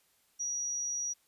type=tone; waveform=sine; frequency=5780 Hz; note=F#8; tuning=41 cents flat; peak=-32 dBFS; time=0.39-1.14 s; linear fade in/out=20 ms; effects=white hiss -70 dBFS RMS until 1.27 s + resampled to 32000 Hz